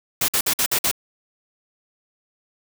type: noise bursts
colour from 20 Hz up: white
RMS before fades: -20 dBFS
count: 6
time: 0.21-0.914 s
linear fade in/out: 5 ms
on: 74 ms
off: 52 ms
effects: none